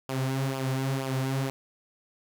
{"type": "tone with flanger", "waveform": "sawtooth", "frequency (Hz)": 133.3, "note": "C3", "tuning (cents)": 33, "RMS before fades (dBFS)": -29, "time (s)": [0.09, 1.5], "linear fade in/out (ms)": 0, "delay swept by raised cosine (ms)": [0.49, 5.89], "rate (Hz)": 2.1, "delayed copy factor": -0.65, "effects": []}